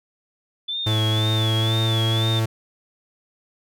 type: tone with vibrato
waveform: sine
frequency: 3472 Hz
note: A7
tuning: 24 cents flat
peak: -24 dBFS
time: 0.68-2.4 s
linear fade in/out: 10 ms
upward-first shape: sine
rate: 2 Hz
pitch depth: 88 cents each way
type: tone with pitch glide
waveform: 45% pulse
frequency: 108.8 to 111.92 Hz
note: A2 to A2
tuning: -19 to +30 cents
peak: -19 dBFS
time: 0.86-2.46 s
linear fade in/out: 10 ms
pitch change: +49 cents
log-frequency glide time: 1.23-1.83 s
effects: none